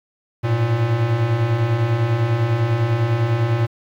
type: beating tone pair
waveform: square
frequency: 107.4 / 117.4 Hz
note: A2 / A#2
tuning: -41 / +13 cents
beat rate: 10 Hz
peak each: -24 / -18 dBFS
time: 0.43-3.67 s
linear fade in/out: 20 ms
effects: low-pass 3000 Hz 12 dB/octave + 8-bit